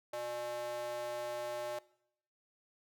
square tone with high-pass filter, 120.5 Hz, B2, 42 cents flat, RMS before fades -40 dBFS, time 0.13-1.79 s, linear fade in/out 5 ms, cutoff 600 Hz, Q 3.3, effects noise-tail reverb RT60 0.7 s tail -20 dB re dry

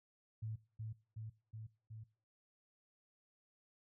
sine tone with echo, 110 Hz, A2, in tune, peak -40 dBFS, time 0.42-0.56 s, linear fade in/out 10 ms, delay 370 ms, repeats 4, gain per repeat -2 dB, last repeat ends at 2.04 s, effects noise-tail reverb RT60 0.4 s tail -20 dB re dry

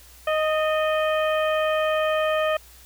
harmonic tone with a mistuned harmonic, 622.3 Hz, D#5, in tune, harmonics 1 / 2 / 3 / 4 / 5, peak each -21 / -27 / -31 / -33 / -35 dBFS, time 0.27-2.57 s, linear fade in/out 5 ms, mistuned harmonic 3, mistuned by -35 cents, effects added 60 Hz sine -50 dBFS peak until 2.85 s + white hiss -50 dBFS RMS until 2.85 s

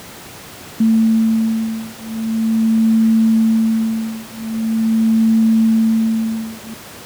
sine beating tone pair, 223.1 / 223.53 Hz, A3 / A3, +24 / +28 cents, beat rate 0.43 Hz, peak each -15 dBFS, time 0.8-6.74 s, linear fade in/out 5 ms, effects pink hiss -35 dBFS RMS until 7.05 s + high-pass 100 Hz 12 dB/octave

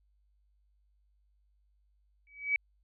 sine tone with exponential growth, 2280 Hz, C#7, 48 cents sharp, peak -22 dBFS, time 2.27-2.56 s, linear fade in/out 1 ms, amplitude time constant 62 ms, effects added 50 Hz sine -67 dBFS peak until 2.83 s

